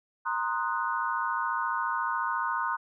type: chord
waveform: sine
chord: C half-diminished seventh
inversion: third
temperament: equal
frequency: 932.3 / 1046.5 / 1244.5 / 1480 Hz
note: Bb5 / C6 / Eb6 / Gb6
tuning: 0 / 0 / 0 / 0 cents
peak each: -32 / -32 / -33 / -33 dBFS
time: 0.25-2.77 s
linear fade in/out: 20 ms
effects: none